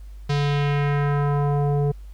square tone with low-pass filter sweep, 144 Hz, D3, 34 cents flat, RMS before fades -21 dBFS, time 0.29-1.92 s, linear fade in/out 10 ms, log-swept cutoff 4700 to 510 Hz, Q 1.6, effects added 50 Hz sine -36 dBFS peak until 2.13 s + pink hiss -60 dBFS RMS until 2.13 s

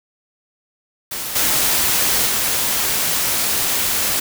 white noise with level steps, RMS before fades -26 / -17 / -19 dBFS, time 1.11-4.2 s, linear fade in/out 5 ms, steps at 1.35 / 2.26 s, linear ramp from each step 10 ms, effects none

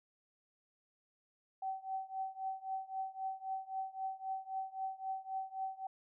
sine tone with tremolo, 766 Hz, G5, 40 cents flat, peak -34 dBFS, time 1.62-5.87 s, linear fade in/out 5 ms, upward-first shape triangle, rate 3.8 Hz, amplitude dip 95%, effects none

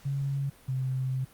sine tone pair in turn, 138.59 / 130.59 Hz, C#3 / C3, 0 / -3 cents, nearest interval minor second, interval 103 cents, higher first, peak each -27 dBFS, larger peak neither, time 0.05-0.5 / 0.68-1.25 s, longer second, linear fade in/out 10 ms, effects pink hiss -56 dBFS RMS until 1.33 s + Opus 48 kbps

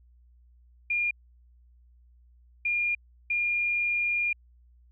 sine tone bursts at uneven times, 2414 Hz, D7, 47 cents sharp, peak -24 dBFS, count 3, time 0.9-1.11 / 2.65-2.95 / 3.3-4.33 s, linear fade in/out 5 ms, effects added 60 Hz sine -55 dBFS peak until 4.91 s

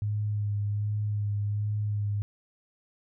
sine tone with vibrato, 103.9 Hz, G#2, 1 cent sharp, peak -26 dBFS, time 0.02-2.22 s, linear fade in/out 0 ms, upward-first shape sine, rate 1.3 Hz, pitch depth 21 cents each way, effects none

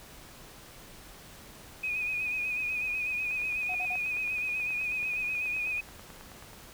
sine tone with vibrato, 2489 Hz, D#7, in tune, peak -29 dBFS, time 1.83-5.81 s, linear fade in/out 10 ms, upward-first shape sine, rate 8.1 Hz, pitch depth 40 cents each way
click train, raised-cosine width 0.5 ms, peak -33 dBFS, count 31, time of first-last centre 3.31-6.532 s, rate 9.31 Hz
triangle tone bursts, 731 Hz, F#5, 21 cents flat, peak -35 dBFS, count 3, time 3.69-3.961 s, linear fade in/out 5 ms, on 61 ms, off 44 ms
effects pink hiss -50 dBFS RMS until 6.73 s

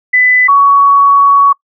sine tone pair in turn, 2000 / 1122.5 Hz, B6 / C#6, +21 / +21 cents, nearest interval minor seventh, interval 1000 cents, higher first, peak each -5 / -3 dBFS, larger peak second, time 0.13-0.48 / 0.48-1.53 s, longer second, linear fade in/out 10 ms, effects noise-tail reverb RT60 0.1 s tail -24 dB re dry

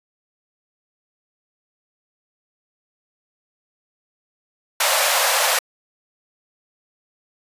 pink high-pass noise, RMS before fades -18 dBFS, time 4.8-5.59 s, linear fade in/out 5 ms, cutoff 510 Hz, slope 96 dB/octave, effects resampled to 32000 Hz

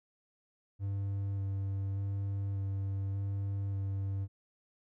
triangle tone with vibrato, 98.4 Hz, G2, 7 cents sharp, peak -30 dBFS, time 0.79-4.28 s, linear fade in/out 50 ms, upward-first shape square, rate 0.85 Hz, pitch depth 11 cents each way, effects none

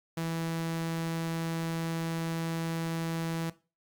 sawtooth tone, 164.6 Hz, E3, 2 cents flat, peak -27 dBFS, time 0.17-3.5 s, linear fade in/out 5 ms, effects noise-tail reverb RT60 0.3 s tail -17 dB re dry + Opus 48 kbps

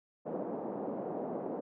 white band-pass noise, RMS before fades -38 dBFS, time 0.25-1.61 s, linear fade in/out 20 ms, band 190 to 660 Hz, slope 24 dB/octave, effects none

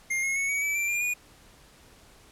square tone with pitch steps, 2119 / 2164 / 2209 / 2255 / 2303 / 2351 / 2401 / 2451 Hz, C7 / C#7 / C#7 / C#7 / D7 / D7 / D7 / D#7, +21 / -42 / -7 / +29 / -34 / +1 / +38 / -27 cents, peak -26 dBFS, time 0.1-1.14 s, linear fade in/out 10 ms, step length 130 ms, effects pink hiss -55 dBFS RMS until 2.31 s + low-pass 12000 Hz 12 dB/octave

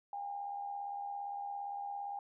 sine tone with amplitude modulation, 807 Hz, G#5, 50 cents flat, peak -36 dBFS, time 0.13-2.19 s, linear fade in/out 2 ms, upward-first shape sine, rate 77.5 Hz, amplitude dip 50%, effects none

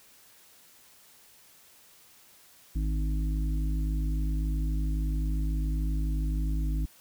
harmonic tone with a mistuned harmonic, 51.8 Hz, G#1, 4 cents flat, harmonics 1 / 3 / 5 / 6, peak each -26 / -36 / -40 / -42 dBFS, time 2.75-6.86 s, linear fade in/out 10 ms, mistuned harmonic 1, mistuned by +62 cents, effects white hiss -57 dBFS RMS until 7 s

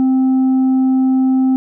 triangle tone with tanh clipping, 261.3 Hz, C4, 2 cents flat, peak -11 dBFS, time 0-1.56 s, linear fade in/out 0 ms, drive 8 dB, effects none

